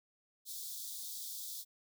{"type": "high-pass noise", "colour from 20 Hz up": "white", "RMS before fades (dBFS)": -44, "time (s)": [0.45, 1.65], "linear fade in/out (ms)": 50, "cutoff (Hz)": 3400, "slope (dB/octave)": 96, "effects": []}